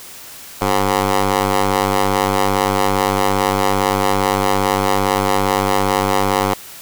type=ring-modulated tone; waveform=10% pulse; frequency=97.6 Hz; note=G2; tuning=7 cents flat; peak=-3 dBFS; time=0.61-6.54 s; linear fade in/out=5 ms; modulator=632 Hz; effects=white hiss -36 dBFS RMS until 6.81 s